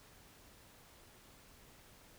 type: silence
effects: pink hiss -61 dBFS RMS until 2.18 s